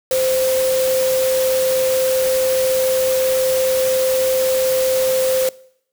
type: tone in noise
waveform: sine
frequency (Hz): 520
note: C5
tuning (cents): -11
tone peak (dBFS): -15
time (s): 0.11-5.49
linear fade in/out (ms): 2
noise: white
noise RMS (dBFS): -25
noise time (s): 0.11-5.49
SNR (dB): +7
effects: noise-tail reverb RT60 0.7 s tail -22 dB re dry

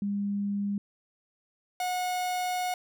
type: tone pair in turn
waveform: sine / 45% pulse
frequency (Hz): 201.9 / 727.8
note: G#3 / F#5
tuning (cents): -49 / -29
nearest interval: octave + minor seventh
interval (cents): 2220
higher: second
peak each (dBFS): -27 / -28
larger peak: first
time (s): 0.02-0.78 / 1.8-2.74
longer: second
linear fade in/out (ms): 2
effects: none

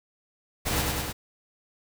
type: noise with echo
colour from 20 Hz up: pink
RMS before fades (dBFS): -27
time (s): 0.65-0.83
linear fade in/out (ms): 20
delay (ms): 100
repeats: 3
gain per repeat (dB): -2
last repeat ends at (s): 1.13
effects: none

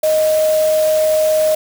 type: tone in noise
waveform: sine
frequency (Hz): 622.3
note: D#5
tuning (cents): 0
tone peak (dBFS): -11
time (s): 0.03-1.55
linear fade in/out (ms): 5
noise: white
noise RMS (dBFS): -27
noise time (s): 0.03-1.55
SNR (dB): +13
effects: none

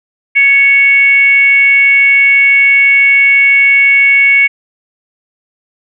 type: tone with frequency modulation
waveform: sine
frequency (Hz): 2217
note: C#7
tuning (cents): 0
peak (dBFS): -4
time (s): 0.35-4.48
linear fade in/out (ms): 20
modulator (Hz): 532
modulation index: 0.35
effects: none

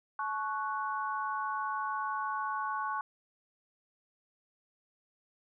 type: chord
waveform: sine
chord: F# minor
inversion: first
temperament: equal with one note detuned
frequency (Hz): 862.4 / 1108.7 / 1480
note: A5 / C#6 / F#6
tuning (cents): -35 / 0 / 0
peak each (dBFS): -37 / -34 / -39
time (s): 0.19-3.01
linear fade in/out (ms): 2
effects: none

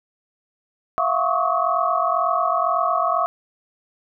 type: tone cluster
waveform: sine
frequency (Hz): 664 / 712 / 1096 / 1138 / 1271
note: E5 / F5 / C#6 / C#6 / D#6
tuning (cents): +12 / +33 / -20 / +45 / +36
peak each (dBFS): -24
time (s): 0.98-3.26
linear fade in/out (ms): 0
effects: none

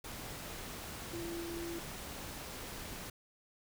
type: tone in noise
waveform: sine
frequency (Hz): 338.9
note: E4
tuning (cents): +48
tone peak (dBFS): -40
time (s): 1.13-1.79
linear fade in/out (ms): 5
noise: pink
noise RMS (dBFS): -45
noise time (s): 0.04-3.1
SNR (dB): +2
effects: none

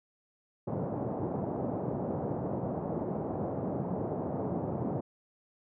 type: band-pass noise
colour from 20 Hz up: pink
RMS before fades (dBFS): -34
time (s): 0.67-5.01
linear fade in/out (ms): 10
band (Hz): 110 to 770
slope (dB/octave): 24
effects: none

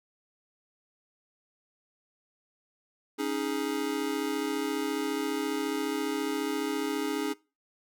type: chord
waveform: square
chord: C# suspended second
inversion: none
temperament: just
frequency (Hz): 277.2 / 311.8 / 415.8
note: C#4 / D#4 / G#4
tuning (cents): 0 / +4 / +2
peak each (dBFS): -34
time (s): 3.18-7.34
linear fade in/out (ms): 20
effects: noise-tail reverb RT60 0.3 s tail -22 dB re dry

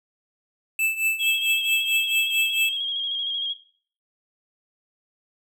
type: tone with tremolo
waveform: square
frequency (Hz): 2637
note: E7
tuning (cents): 0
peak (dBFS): -19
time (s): 0.79-2.69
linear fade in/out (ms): 2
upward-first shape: triangle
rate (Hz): 4.5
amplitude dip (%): 90
type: tone with vibrato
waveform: sine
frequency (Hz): 3263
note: G#7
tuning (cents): -31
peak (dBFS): -24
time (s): 1.19-3.54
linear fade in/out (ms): 20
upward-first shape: square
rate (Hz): 13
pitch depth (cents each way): 27
effects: noise-tail reverb RT60 0.5 s tail -17 dB re dry

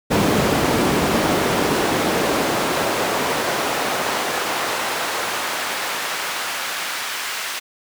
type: noise with high-pass filter sweep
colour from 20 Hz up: brown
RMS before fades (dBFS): -21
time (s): 0.1-7.6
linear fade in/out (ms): 20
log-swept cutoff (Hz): 200 to 1800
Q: 0.7
effects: none

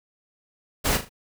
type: noise with echo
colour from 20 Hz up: pink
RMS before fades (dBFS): -22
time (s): 0.84-0.98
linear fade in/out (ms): 20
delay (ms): 38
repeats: 3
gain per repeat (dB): -9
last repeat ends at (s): 1.094
effects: none

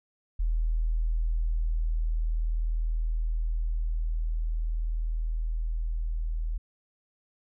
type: tone with level ramp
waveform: sine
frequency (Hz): 40.22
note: E1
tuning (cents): -42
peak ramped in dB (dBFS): -23 to -27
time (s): 0.39-6.58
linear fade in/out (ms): 10
effects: none

